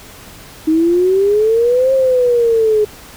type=exponential two-way sweep; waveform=sine; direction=up then down; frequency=311.1 to 536 to 418.9 Hz; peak=-9 dBFS; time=0.67-2.85 s; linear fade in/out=10 ms; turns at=1.93 s; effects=pink hiss -37 dBFS RMS until 3.16 s